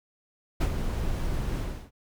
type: noise with ADSR envelope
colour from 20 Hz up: brown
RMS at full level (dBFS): -21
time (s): 0.6-1.91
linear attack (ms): 15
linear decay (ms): 70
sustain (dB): -8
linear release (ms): 320
effects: none